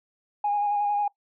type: tone with vibrato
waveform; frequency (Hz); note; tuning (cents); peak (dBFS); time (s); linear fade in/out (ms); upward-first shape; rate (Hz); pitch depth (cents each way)
sine; 822; G#5; -18; -21; 0.44-1.08; 5; square; 11; 17
effects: noise-tail reverb RT60 0.1 s tail -21 dB re dry + tanh soft clip ceiling -17 dBFS